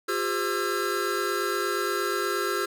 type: tone cluster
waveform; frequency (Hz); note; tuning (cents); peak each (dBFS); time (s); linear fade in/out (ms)
square; 355.9 / 404.4 / 515 / 1341 / 1621; F4 / G#4 / C5 / E6 / G#6; +33 / -46 / -28 / +29 / -42; -32 / -31 / -38 / -31 / -34; 0.08-2.66; 10
effects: none